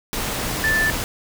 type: tone in noise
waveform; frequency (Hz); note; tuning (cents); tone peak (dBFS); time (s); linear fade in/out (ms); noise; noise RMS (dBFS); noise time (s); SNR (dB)
sine; 1760; A6; 0; -17; 0.64-0.9; 0; pink; -25; 0.13-1.04; +5
effects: none